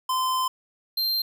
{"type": "tone pair in turn", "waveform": "square", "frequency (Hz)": [1031, 4163], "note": ["C6", "C8"], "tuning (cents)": [-26, -10], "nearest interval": "2 octaves", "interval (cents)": 2416, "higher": "second", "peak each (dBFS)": -23, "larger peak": "neither", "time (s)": [[0.09, 0.48], [0.97, 1.22]], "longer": "first", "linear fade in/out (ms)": 5, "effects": ["10-bit"]}